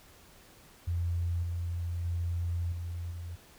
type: tone with level steps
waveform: sine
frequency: 86.1 Hz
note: F2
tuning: 24 cents flat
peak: -28 / -31 / -29 / -34 / -37 dBFS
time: 0.87-3.36 s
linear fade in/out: 10 ms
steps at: 1.43 / 2.05 / 2.72 / 3.11 s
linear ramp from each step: 2 ms
effects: pink hiss -57 dBFS RMS until 3.58 s